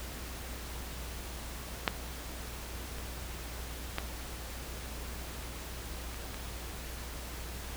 clicks, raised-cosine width 0.3 ms, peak -9 / -27 / -15 / -27 / -26 dBFS, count 5, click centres 1.878 / 2.984 / 3.984 / 6.144 / 6.344 s, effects added 60 Hz sine -42 dBFS peak until 7.76 s + pink hiss -44 dBFS RMS until 7.76 s

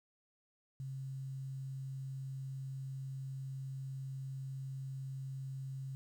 sine tone with quantisation, 134.1 Hz, C3, 43 cents sharp, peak -40 dBFS, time 0.8-5.95 s, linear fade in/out 0 ms, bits 11, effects none

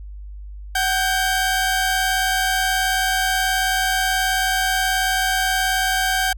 sawtooth tone pair together, 753.7 / 1586 Hz, F#5 / G6, +32 / +20 cents, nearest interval octave + minor second, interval 1288 cents, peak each -17 dBFS, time 0.75-6.33 s, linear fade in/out 5 ms, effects added 50 Hz sine -32 dBFS peak until 6.37 s

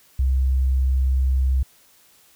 sine tone, 65.5 Hz, C2, 2 cents sharp, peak -16 dBFS, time 0.19-1.63 s, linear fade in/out 5 ms, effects white hiss -55 dBFS RMS until 2.35 s

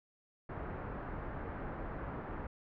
pink low-pass noise, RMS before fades -42 dBFS, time 0.49-2.47 s, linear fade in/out 5 ms, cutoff 1600 Hz, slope 24 dB/octave, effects none

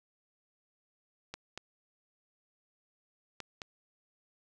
clicks, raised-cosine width 0.2 ms, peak -23 dBFS, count 4, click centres 1.34 / 1.576 / 3.403 / 3.618 s, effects none

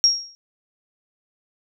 sine tone with exponential decay, 5588 Hz, F8, in tune, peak -9 dBFS, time 0.04-0.35 s, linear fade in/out 0 ms, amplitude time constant 67 ms, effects none

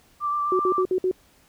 sine tone with vibrato, 1174.7 Hz, D6, in tune, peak -22 dBFS, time 0.2-0.85 s, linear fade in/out 50 ms, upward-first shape sine, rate 7.9 Hz, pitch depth 17 cents each way
sine tone bursts, 370 Hz, F#4, in tune, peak -19 dBFS, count 5, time 0.52-1.113 s, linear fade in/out 2 ms, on 73 ms, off 57 ms
effects pink hiss -58 dBFS RMS until 1.48 s

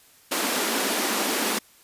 pink high-pass noise, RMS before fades -25 dBFS, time 0.31-1.59 s, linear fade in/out 10 ms, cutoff 200 Hz, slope 96 dB/octave, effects white hiss -55 dBFS RMS until 1.83 s + resampled to 32000 Hz

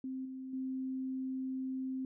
sine tone with level steps, 261.6 Hz, C4, in tune, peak -37 / -41 / -35 dBFS, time 0.04-2.05 s, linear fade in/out 2 ms, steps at 0.25 / 0.53 s, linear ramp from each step 5 ms, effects none

